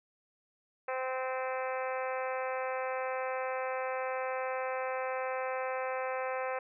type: harmonic tone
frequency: 259.1 Hz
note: C4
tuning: 17 cents flat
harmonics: 2 / 3 / 4 / 5 / 6 / 7 / 8 / 9 / 10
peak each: -35 / -39 / -41 / -43 / -45 / -46 / -47 / -48 / -49 dBFS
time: 0.88-6.59 s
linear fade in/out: 5 ms
effects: none